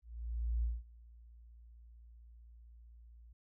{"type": "tone with ADSR envelope", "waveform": "sine", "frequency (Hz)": 57.8, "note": "A#1", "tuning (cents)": -14, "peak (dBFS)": -30, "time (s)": [0.02, 3.33], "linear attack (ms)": 610, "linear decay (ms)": 200, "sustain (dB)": -24, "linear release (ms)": 5, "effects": []}